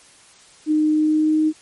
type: tone with pitch glide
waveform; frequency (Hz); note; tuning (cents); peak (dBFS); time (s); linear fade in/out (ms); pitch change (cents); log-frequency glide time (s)
sine; 307 to 310.9; D#4 to D#4; -23 to -1; -14; 0.66-1.53; 50; +22; 0.92-1.42
effects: white hiss -49 dBFS RMS until 1.61 s + MP3 48 kbps